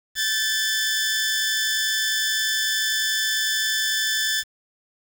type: tone pair together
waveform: 15% pulse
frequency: 1558 / 1748.8 Hz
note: G6 / A6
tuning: -11 / -11 cents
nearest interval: major second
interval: 200 cents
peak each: -24 / -15 dBFS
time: 0.15-4.44 s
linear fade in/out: 50 ms
effects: 7-bit